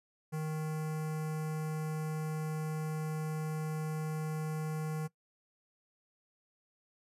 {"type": "tone with notch filter", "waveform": "square", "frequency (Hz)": 155.8, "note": "D#3", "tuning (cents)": 3, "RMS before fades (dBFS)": -36, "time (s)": [0.32, 5.08], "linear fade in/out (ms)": 20, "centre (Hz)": 3600, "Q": 0.79, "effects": ["noise-tail reverb RT60 0.1 s tail -20 dB re dry", "resampled to 32000 Hz"]}